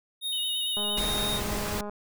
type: tone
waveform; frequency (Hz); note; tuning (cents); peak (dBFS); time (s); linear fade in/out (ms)
square; 3715; A#7; -7; -29; 0.21-1.41; 50
type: tone with vibrato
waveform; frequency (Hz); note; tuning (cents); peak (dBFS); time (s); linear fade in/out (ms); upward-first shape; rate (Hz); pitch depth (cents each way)
sine; 2960; F#7; 0; -32; 0.32-1; 10; sine; 8.7; 40
type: click train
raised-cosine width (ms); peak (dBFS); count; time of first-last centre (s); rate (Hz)
1; -24; 234; 0.77-1.896; 207
type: noise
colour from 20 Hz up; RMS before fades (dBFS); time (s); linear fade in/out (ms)
pink; -32; 0.97-1.81; 5
effects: none